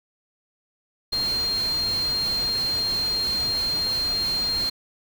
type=tone in noise; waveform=sine; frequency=4199 Hz; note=C8; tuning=5 cents sharp; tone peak=-22 dBFS; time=1.12-4.7 s; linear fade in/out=10 ms; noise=pink; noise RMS=-35 dBFS; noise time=1.12-4.7 s; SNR=+10 dB; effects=none